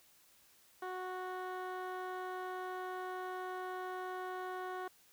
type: tone with low-pass filter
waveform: 15% pulse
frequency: 368.7 Hz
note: F#4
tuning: 6 cents flat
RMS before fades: -42 dBFS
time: 0.82-4.88 s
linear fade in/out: 5 ms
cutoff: 1900 Hz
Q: 0.8
effects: white hiss -66 dBFS RMS until 5.12 s